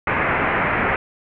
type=low-pass noise; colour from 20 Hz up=white; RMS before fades=-20 dBFS; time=0.07-0.96 s; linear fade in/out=2 ms; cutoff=2300 Hz; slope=48 dB/octave; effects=none